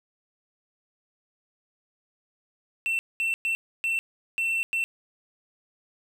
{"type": "tone bursts at uneven times", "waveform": "triangle", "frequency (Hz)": 2693, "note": "E7", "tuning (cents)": 36, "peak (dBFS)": -22, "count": 6, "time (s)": [[2.86, 2.99], [3.2, 3.34], [3.45, 3.55], [3.84, 3.99], [4.38, 4.63], [4.73, 4.84]], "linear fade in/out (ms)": 0, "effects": []}